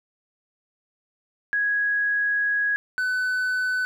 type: tone pair in turn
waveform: sine / triangle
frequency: 1661.2 / 1504.2 Hz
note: G#6 / F#6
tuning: 0 / +28 cents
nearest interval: major second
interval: 172 cents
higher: first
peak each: -20 / -20 dBFS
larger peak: neither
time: 1.53-2.76 / 2.98-3.85 s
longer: first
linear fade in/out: 0 ms
effects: none